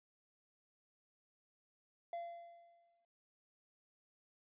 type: tone with exponential decay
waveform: triangle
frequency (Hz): 685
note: F5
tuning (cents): -34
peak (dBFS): -37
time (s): 2.13-3.05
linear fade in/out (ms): 2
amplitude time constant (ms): 200
effects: resampled to 8000 Hz